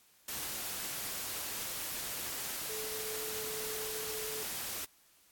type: tone in noise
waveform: sine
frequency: 434.1 Hz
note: A4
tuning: 23 cents flat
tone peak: -43 dBFS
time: 2.69-4.43 s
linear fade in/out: 5 ms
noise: white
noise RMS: -39 dBFS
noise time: 0.28-4.85 s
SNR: -7 dB
effects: white hiss -65 dBFS RMS until 5.31 s + AAC 64 kbps